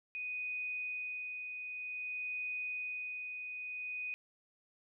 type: tone with tremolo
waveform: sine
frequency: 2489 Hz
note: D#7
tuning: in tune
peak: -36 dBFS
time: 0.15-4.14 s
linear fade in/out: 0 ms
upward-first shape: sine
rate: 0.53 Hz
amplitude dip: 40%
effects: none